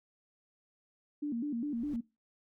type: tone with vibrato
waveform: sine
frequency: 261.6 Hz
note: C4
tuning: in tune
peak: -32 dBFS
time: 1.22-2.01 s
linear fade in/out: 10 ms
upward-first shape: square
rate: 4.9 Hz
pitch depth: 200 cents each way
type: noise with exponential growth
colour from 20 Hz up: brown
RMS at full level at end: -47 dBFS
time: 1.5-1.96 s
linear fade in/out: 1 ms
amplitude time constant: 99 ms
effects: noise-tail reverb RT60 0.3 s tail -24 dB re dry